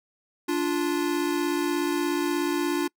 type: tone pair together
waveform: square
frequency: 292.5 / 349.2 Hz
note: D4 / F4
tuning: -7 / 0 cents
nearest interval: minor third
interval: 307 cents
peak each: -27 dBFS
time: 0.48-2.88 s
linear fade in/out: 10 ms
effects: noise-tail reverb RT60 0.1 s tail -26 dB re dry